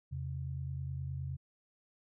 sine tone pair together, 84.54 / 134.2 Hz, E2 / C3, +44 / +44 cents, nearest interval minor sixth, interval 800 cents, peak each -40 / -38 dBFS, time 0.11-1.37 s, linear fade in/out 20 ms, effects none

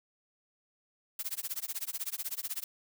blue noise with tremolo, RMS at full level -34 dBFS, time 1.19-2.64 s, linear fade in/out 2 ms, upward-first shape sine, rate 16 Hz, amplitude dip 100%, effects none

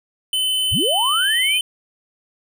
square tone with pitch glide, 3037 to 3058 Hz, F#7 to G7, +44 to -44 cents, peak -18 dBFS, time 0.33-1.61 s, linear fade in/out 2 ms, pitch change +12 cents, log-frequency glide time 1.16-1.27 s
sine linear sweep, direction up, 42 to 2536 Hz, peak -19 dBFS, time 0.71-1.59 s, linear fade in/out 20 ms
effects none

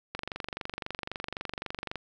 click train, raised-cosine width 0.3 ms, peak -18 dBFS, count 44, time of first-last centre 0.15-1.957 s, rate 23.8 Hz, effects none

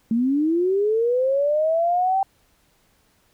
sine linear sweep, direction up, 220 to 784 Hz, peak -17 dBFS, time 0.11-2.23 s, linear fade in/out 2 ms, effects pink hiss -62 dBFS RMS until 3.33 s

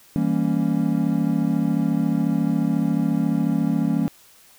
triangle chord, E diminished seventh, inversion none, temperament equal with one note detuned, 164.81 / 198.96 / 233.1 / 277.2 Hz, E3 / G3 / Bb3 / Db4, 0 / +26 / 0 / 0 cents, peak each -22 dBFS, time 0.16-4.08 s, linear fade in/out 0 ms, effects white hiss -52 dBFS RMS until 4.58 s

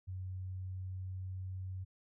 sine tone with pitch glide, 93 to 93.54 Hz, F#2 to F#2, +9 to +19 cents, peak -39 dBFS, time 0.07-1.85 s, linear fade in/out 20 ms, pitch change +10 cents, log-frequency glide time 0.24-1.63 s, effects none

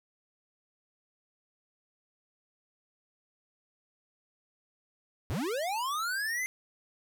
square linear sweep, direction up, 69.3 to 2093 Hz, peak -31 dBFS, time 5.3-6.46 s, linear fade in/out 0 ms, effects none

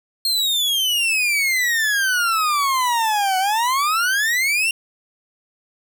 40% pulse exponential two-way sweep, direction down then up, 4263 to 740 to 2798 Hz, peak -16 dBFS, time 0.25-4.71 s, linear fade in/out 2 ms, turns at 3.38 s, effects none

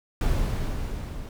brown noise with level ramp, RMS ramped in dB -22 to -36 dBFS, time 0.21-1.29 s, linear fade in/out 2 ms, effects none

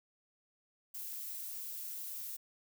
violet noise, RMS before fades -43 dBFS, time 0.94-2.37 s, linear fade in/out 10 ms, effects none

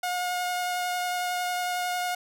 sawtooth tone with vibrato, 719 Hz, F#5, 50 cents flat, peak -23 dBFS, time 0.03-2.15 s, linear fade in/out 5 ms, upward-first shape triangle, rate 11 Hz, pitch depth 12 cents each way, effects none

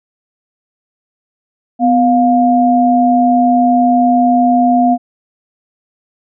sine tone pair together, 250 / 705.7 Hz, B3 / F5, +21 / +18 cents, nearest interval octave + tritone, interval 1797 cents, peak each -10 dBFS, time 1.79-4.98 s, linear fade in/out 50 ms, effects none

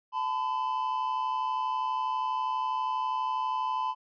triangle tone pair together, 877.7 / 1010 Hz, A5 / B5, -5 / +39 cents, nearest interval major second, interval 244 cents, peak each -31 / -27 dBFS, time 0.12-3.95 s, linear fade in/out 50 ms, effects resampled to 11025 Hz

